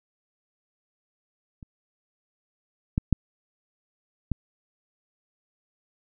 clicks, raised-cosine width 5 ms, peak -30 / -10 / -6 / -13 dBFS, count 4, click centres 1.628 / 2.979 / 3.127 / 4.317 s, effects none

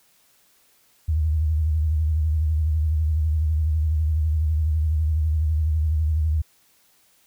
sine tone with vibrato, 77.78 Hz, D#2, in tune, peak -18 dBFS, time 1.08-6.42 s, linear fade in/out 10 ms, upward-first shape sine, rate 12 Hz, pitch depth 76 cents each way, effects white hiss -60 dBFS RMS until 7.26 s

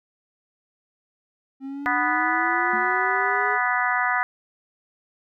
triangle linear sweep, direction up, 266.3 to 420 Hz, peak -28 dBFS, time 1.6-3.59 s, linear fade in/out 50 ms
harmonic tone, 246.9 Hz, B3, in tune, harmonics 3 / 4 / 5 / 6 / 7 / 8, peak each -27 / -27 / -27 / -27 / -27 / -27 dBFS, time 1.86-4.23 s, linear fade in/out 0 ms
sine tone with exponential decay, 220 Hz, A3, in tune, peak -30 dBFS, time 2.73-3.03 s, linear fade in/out 5 ms, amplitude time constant 65 ms
effects none

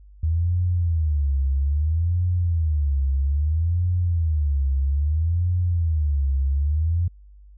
sine tone with vibrato, 77.78 Hz, D#2, in tune, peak -18 dBFS, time 0.23-7.08 s, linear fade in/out 5 ms, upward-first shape sine, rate 0.61 Hz, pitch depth 240 cents each way, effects added 50 Hz sine -44 dBFS peak until 7.57 s

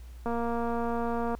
click train, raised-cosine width 1 ms, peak -19 dBFS, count 256, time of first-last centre 0.26-1.35 s, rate 234 Hz, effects added 60 Hz sine -42 dBFS peak until 1.39 s + pink hiss -60 dBFS RMS until 1.39 s

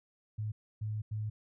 sine tone bursts at uneven times, 107.2 Hz, A2, 45 cents flat, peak -33 dBFS, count 3, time 0.38-0.52 / 0.81-1.02 / 1.11-1.3 s, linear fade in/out 10 ms, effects none

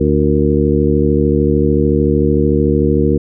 harmonic tone with a mistuned harmonic, 73.42 Hz, D2, in tune, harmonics 1 / 2 / 3 / 4 / 5 / 6, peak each -17 / -17 / -17 / -17 / -17 / -17 dBFS, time 0-3.18 s, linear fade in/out 10 ms, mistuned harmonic 6, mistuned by +96 cents, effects none

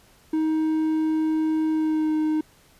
triangle tone with pitch glide, 314.5 to 309.8 Hz, D#4 to D#4, +19 to -7 cents, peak -18 dBFS, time 0.33-2.41 s, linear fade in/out 5 ms, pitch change -26 cents, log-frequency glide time 1.71-2.14 s, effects pink hiss -56 dBFS RMS until 2.79 s + resampled to 32000 Hz

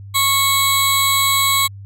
20% pulse tone pair together, 1100 / 3915 Hz, C#6 / B7, -14 / -16 cents, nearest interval octave + minor seventh, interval 2198 cents, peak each -11 dBFS, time 0.14-1.68 s, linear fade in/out 20 ms, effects added 99 Hz sine -32 dBFS peak until 1.85 s

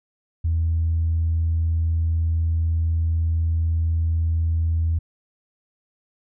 sine tone, 82 Hz, E2, 9 cents flat, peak -17 dBFS, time 0.44-4.99 s, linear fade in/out 10 ms, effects tanh soft clip ceiling -14 dBFS

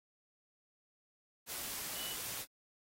sine tone in noise, 2960 Hz, F#7, in tune, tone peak -45 dBFS, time 1.94-2.17 s, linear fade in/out 50 ms, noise white, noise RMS -42 dBFS, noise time 1.46-2.46 s, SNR -6 dB, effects AAC 48 kbps

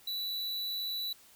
square tone, 3951 Hz, B7, in tune, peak -34 dBFS, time 0.07-1.13 s, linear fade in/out 5 ms, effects white hiss -59 dBFS RMS until 1.35 s

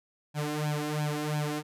sawtooth tone with flanger, 150 Hz, D3, 37 cents sharp, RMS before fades -31 dBFS, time 0.34-1.63 s, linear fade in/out 50 ms, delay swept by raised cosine 1.2 to 2.9 ms, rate 2.9 Hz, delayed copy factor +1, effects resampled to 32000 Hz

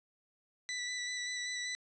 20% pulse tone with vibrato, 1975.5 Hz, B6, in tune, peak -31 dBFS, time 0.69-1.75 s, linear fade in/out 0 ms, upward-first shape square, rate 5.2 Hz, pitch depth 12 cents each way, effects resampled to 22050 Hz + 12-bit

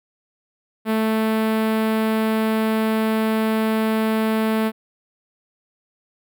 sawtooth tone with notch filter, 220 Hz, A3, in tune, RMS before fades -20 dBFS, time 0.85-4.72 s, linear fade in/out 50 ms, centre 6200 Hz, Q 0.58, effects none

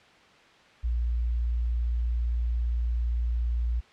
sine tone, 58.8 Hz, A#1, 16 cents sharp, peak -24 dBFS, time 0.83-3.81 s, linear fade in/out 20 ms, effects white hiss -55 dBFS RMS until 3.92 s + low-pass 3000 Hz 12 dB/octave

